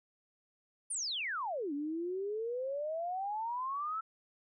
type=exponential two-way sweep; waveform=sine; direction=down then up; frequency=9870 to 280.2 to 1338 Hz; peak=-34 dBFS; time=0.9-4.01 s; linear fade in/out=10 ms; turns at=1.73 s; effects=none